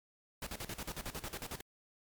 pink noise with tremolo, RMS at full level -41 dBFS, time 0.42-1.61 s, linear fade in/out 2 ms, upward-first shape square, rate 11 Hz, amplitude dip 80%, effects MP3 96 kbps

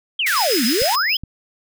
sine exponential two-way sweep, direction down then up, 3322 to 210 to 3322 Hz, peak -17 dBFS, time 0.19-1.17 s, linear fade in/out 5 ms, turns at 0.65 s
pink high-pass noise, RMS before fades -24 dBFS, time 0.26-0.96 s, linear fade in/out 10 ms, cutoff 1500 Hz, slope 48 dB/octave
square tone with tremolo, 5070 Hz, D#8, 32 cents sharp, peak -21 dBFS, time 0.36-1.17 s, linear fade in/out 5 ms, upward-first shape square, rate 6.8 Hz, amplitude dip 45%
clicks, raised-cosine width 5 ms, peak -19 dBFS, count 2, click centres 0.819 / 1.236 s
effects none

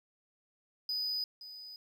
triangle tone with echo, 4978 Hz, D#8, in tune, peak -31 dBFS, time 0.89-1.24 s, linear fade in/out 2 ms, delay 520 ms, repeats 1, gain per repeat -13 dB, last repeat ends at 1.76 s, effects 11-bit

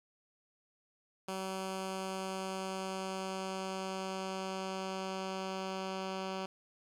10% pulse tone with low-pass filter sweep, 190 Hz, F#3, 46 cents sharp, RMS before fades -39 dBFS, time 1.28-6.46 s, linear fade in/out 5 ms, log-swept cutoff 11000 to 4900 Hz, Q 1, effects 10-bit

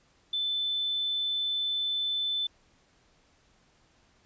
sine tone, 3520 Hz, A7, in tune, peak -27 dBFS, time 0.33-2.47 s, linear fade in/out 5 ms, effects pink hiss -65 dBFS RMS until 4.25 s + resampled to 16000 Hz

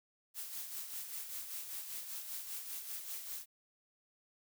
blue noise with tremolo, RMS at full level -42 dBFS, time 0.34-3.46 s, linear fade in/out 50 ms, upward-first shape sine, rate 5.1 Hz, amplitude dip 50%, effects none

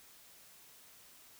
silence, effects white hiss -59 dBFS RMS until 1.39 s

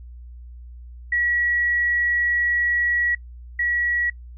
sine tone pair in turn, 1925 / 1925 Hz, B6 / B6, -45 / -45 cents, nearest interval unison, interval 0 cents, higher neither, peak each -18 / -19 dBFS, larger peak first, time 1.12-3.15 / 3.59-4.1 s, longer first, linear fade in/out 5 ms, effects noise-tail reverb RT60 0.1 s tail -25 dB re dry + added 60 Hz sine -37 dBFS peak until 4.37 s

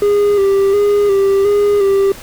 triangle tone with vibrato, 401.3 Hz, G4, 41 cents sharp, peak -7 dBFS, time 0.02-2.12 s, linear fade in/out 2 ms, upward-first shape square, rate 1.4 Hz, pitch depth 36 cents each way, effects pink hiss -34 dBFS RMS until 2.22 s

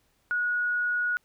sine tone, 1455 Hz, F#6, 29 cents flat, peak -24 dBFS, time 0.31-1.17 s, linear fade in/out 0 ms, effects pink hiss -69 dBFS RMS until 1.24 s

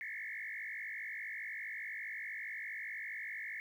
sine tone with frequency modulation, 1975.5 Hz, B6, in tune, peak -40 dBFS, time 0.01-3.6 s, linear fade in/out 0 ms, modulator 52.4 Hz, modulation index 4.7, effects 11-bit

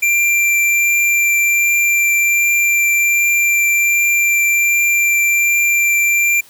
square tone with vibrato, 2365 Hz, D7, 12 cents sharp, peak -12 dBFS, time 0.02-6.41 s, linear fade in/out 10 ms, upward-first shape triangle, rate 1.3 Hz, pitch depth 8 cents each way, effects white hiss -45 dBFS RMS until 6.49 s

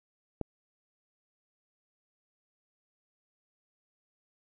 click, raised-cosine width 2 ms, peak -19 dBFS, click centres 0.413 s, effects none

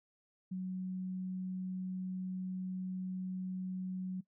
sine tone, 185.5 Hz, F#3, 5 cents sharp, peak -36 dBFS, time 0.51-4.21 s, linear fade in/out 10 ms, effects noise-tail reverb RT60 0.1 s tail -20 dB re dry

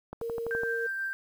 click train, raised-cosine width 1 ms, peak -24 dBFS, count 7, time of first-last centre 0.13-0.634 s, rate 11.9 Hz
sine tone, 462.5 Hz, A#4, 14 cents flat, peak -31 dBFS, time 0.21-0.87 s, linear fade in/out 10 ms
sine tone with tremolo, 1573 Hz, G6, 6 cents sharp, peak -29 dBFS, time 0.51-1.13 s, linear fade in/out 0 ms, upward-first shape sine, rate 6.2 Hz, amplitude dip 25%
effects 9-bit

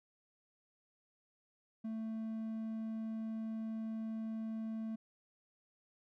triangle tone, 221.9 Hz, A3, 15 cents sharp, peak -36 dBFS, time 1.84-4.96 s, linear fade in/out 10 ms, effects none

